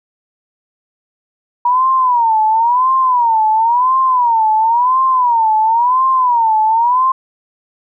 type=tone with vibrato; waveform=sine; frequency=955 Hz; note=A#5; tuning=42 cents sharp; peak=-9 dBFS; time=1.65-7.12 s; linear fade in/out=5 ms; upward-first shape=sine; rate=0.96 Hz; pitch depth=170 cents each way; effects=none